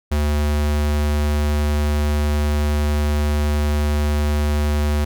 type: tone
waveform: square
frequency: 74.1 Hz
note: D2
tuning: 16 cents sharp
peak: -17 dBFS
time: 0.11-5.05 s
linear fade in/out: 10 ms
effects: none